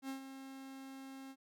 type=tone with ADSR envelope; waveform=45% pulse; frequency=268.1 Hz; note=C4; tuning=42 cents sharp; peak=-39 dBFS; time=0.02-1.36 s; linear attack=70 ms; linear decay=110 ms; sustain=-9 dB; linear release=56 ms; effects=none